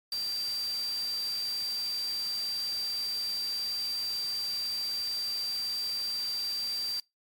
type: tone in noise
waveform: sine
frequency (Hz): 4699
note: D8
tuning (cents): 0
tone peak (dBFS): -30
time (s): 0.12-7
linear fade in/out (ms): 2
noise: white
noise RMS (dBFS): -44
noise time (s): 0.12-7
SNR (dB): +11
effects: noise-tail reverb RT60 0.2 s tail -25 dB re dry + MP3 96 kbps